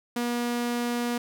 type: tone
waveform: sawtooth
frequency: 240 Hz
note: B3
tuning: 49 cents flat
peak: -22 dBFS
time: 0.16-1.18 s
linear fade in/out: 5 ms
effects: none